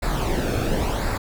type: noise with flanger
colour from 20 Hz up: brown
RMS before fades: -23 dBFS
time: 0.02-1.18 s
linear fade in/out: 10 ms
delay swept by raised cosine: 0.32 to 1.04 ms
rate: 0.93 Hz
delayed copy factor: -0.6
effects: none